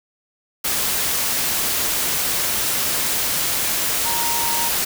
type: tone in noise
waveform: sine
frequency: 932.3 Hz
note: A#5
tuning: in tune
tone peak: -25 dBFS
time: 4.05-4.69 s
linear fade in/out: 10 ms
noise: white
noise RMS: -21 dBFS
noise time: 0.64-4.85 s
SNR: -7 dB
effects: none